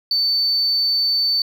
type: tone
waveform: sine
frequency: 4530 Hz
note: C#8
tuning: 37 cents sharp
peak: -14 dBFS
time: 0.11-1.42 s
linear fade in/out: 2 ms
effects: tanh soft clip ceiling -13 dBFS